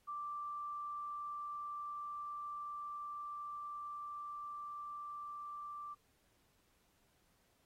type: tone with level ramp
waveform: sine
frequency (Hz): 1174.7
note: D6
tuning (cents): 0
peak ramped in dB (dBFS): -40 to -44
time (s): 0.07-5.95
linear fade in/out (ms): 20
effects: pink hiss -75 dBFS RMS until 7.65 s + AAC 48 kbps